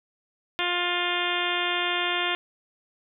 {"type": "harmonic tone", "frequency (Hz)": 352.7, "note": "F4", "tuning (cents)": 17, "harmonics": [1, 2, 3, 4, 5, 6, 7, 8, 9, 10], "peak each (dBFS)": [-33, -33, -33, -33, -33, -33, -33, -33, -33, -33], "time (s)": [0.59, 2.35], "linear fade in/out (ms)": 0, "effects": []}